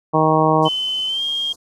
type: harmonic tone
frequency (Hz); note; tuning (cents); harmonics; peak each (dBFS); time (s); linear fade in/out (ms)
157; D#3; +16; 1 / 2 / 3 / 4 / 5 / 6 / 7; -20 / -20 / -20 / -20 / -20 / -20 / -20; 0.13-0.69; 20
type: band-stop noise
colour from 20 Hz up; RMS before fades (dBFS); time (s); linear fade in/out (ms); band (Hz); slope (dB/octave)
white; -38; 0.62-1.56; 10; 1200 to 4500; 48
type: tone with pitch glide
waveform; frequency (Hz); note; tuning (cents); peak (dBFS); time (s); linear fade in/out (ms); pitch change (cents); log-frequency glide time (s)
sine; 3047 to 3224; G7 to G7; -50 to +48; -19; 0.65-1.53; 10; +98; 1.07-1.23
effects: low-pass 7000 Hz 12 dB/octave